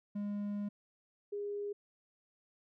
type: tone pair in turn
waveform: triangle / sine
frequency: 204.8 / 408.7 Hz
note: G#3 / G#4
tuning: -24 / -28 cents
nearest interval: octave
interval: 1196 cents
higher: second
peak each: -33 / -36 dBFS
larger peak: first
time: 0.15-0.69 / 1.32-1.73 s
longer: first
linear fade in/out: 10 ms
effects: none